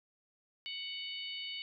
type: harmonic tone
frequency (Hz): 743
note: F#5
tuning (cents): +7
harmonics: 3 / 4 / 5 / 6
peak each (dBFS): -46 / -41 / -48 / -48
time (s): 0.66-1.62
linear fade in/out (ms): 0
effects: none